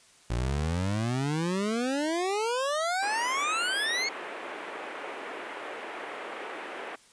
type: exponential sweep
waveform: 25% pulse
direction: up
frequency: 56 to 2217 Hz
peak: -23 dBFS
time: 0.3-4.09 s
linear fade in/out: 5 ms
type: band-pass noise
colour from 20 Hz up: pink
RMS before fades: -39 dBFS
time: 3.02-6.96 s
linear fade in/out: 10 ms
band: 350 to 2600 Hz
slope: 24 dB/octave
effects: white hiss -58 dBFS RMS until 7.12 s + resampled to 22050 Hz